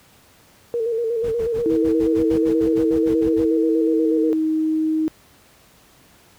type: tone with vibrato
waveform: sine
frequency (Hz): 460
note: A#4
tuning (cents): -23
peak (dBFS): -19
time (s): 0.74-4.33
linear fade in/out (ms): 0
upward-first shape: square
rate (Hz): 8.3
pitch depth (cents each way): 49
type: noise bursts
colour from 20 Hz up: brown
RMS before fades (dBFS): -29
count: 15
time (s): 1.23-3.453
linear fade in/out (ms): 20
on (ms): 95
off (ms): 57
type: tone with pitch glide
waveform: sine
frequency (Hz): 324.1 to 314.7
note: E4 to D#4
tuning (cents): -29 to +20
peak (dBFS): -17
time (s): 1.66-5.08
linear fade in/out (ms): 0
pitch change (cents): -51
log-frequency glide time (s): 3.83-4.46
effects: pink hiss -52 dBFS RMS until 6.38 s + high-pass 60 Hz 12 dB/octave